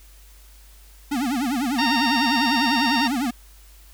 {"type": "tone with vibrato", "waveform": "square", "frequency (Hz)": 261.6, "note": "C4", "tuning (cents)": 0, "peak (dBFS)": -22, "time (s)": [1.11, 3.31], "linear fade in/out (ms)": 10, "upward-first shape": "sine", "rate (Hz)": 10, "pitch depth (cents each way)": 210}
{"type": "harmonic tone", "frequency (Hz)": 921, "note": "A#5", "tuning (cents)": -21, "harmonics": [1, 2, 3, 4, 5, 6], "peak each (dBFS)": [-23, -26, -28, -29, -30, -31], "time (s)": [1.78, 3.08], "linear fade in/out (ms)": 10}
{"effects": ["added 50 Hz sine -46 dBFS peak until 3.93 s", "white hiss -53 dBFS RMS until 3.93 s"]}